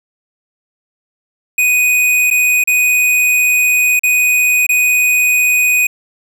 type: tone with dropouts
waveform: square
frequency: 2489 Hz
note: D#7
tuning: in tune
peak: -10 dBFS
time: 1.58-5.87 s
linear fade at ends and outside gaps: 5 ms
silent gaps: 2.303-2.31 / 2.639-2.674 / 3.994-4.034 / 4.667-4.691 s
effects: none